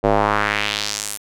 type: tone with band-pass filter sweep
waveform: square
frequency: 52.1 Hz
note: G#1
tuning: 6 cents sharp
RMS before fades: -20 dBFS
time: 0.03-1.18 s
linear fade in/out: 20 ms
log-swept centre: 540 to 11000 Hz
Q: 1.8
effects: none